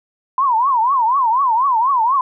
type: tone with vibrato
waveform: sine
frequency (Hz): 996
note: B5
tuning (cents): +14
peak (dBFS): -12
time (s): 0.38-2.21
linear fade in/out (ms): 2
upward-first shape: triangle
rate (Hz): 4.1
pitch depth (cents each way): 250
effects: none